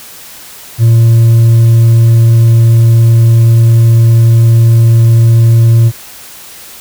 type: tone with hard clipping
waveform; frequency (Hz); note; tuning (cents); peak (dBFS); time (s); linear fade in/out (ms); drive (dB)
sine; 115.1; A#2; -22; -3; 0.78-5.92; 50; 2
effects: white hiss -31 dBFS RMS until 6.8 s